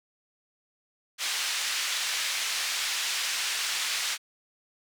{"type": "band-pass noise", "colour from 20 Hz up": "pink", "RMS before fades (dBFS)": -30, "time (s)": [1.18, 4.18], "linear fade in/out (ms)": 50, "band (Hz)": [2100, 7300], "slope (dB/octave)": 12, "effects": []}